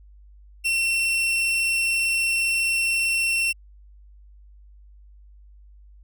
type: tone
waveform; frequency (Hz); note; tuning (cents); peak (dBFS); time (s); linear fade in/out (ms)
40% pulse; 2711; E7; +48; -19; 0.64-3.53; 20
effects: added 50 Hz sine -46 dBFS peak until 6.03 s

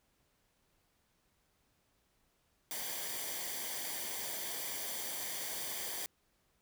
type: noise with comb filter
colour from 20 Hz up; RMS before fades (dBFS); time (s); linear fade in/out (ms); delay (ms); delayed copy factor
white; -40; 2.71-6.06; 0; 0.75; -0.6
effects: pink hiss -75 dBFS RMS until 6.61 s

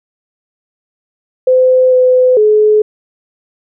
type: tone with pitch steps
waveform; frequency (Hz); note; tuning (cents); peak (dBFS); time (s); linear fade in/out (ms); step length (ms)
sine; 512 / 507 / 426; C5 / B4 / G#4; -38 / +45 / +44; -5; 1.47-2.82; 5; 450
effects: none

